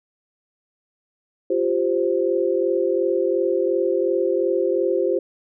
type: chord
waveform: sine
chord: F suspended second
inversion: none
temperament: equal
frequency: 349.2 / 392 / 523.3 Hz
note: F4 / G4 / C5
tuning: 0 / 0 / 0 cents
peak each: -22 dBFS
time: 1.5-5.19 s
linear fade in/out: 5 ms
effects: none